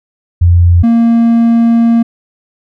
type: tone pair in turn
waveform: sine / triangle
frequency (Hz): 86.8 / 231.7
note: F2 / A#3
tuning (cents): -10 / -10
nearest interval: octave + perfect fourth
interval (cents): 1700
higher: second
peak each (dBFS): -3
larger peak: neither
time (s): 0.41-0.83 / 0.83-2.03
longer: second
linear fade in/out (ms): 10
effects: none